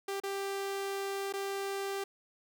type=tone with dropouts; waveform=sawtooth; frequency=393.8 Hz; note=G4; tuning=8 cents sharp; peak=-30 dBFS; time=0.08-2.04 s; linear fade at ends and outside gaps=5 ms; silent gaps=0.201-0.235 / 1.326-1.336 s; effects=none